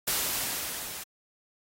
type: noise with level ramp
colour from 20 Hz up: white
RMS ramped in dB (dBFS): -26 to -40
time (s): 0.07-1.04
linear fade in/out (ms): 10
effects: AAC 48 kbps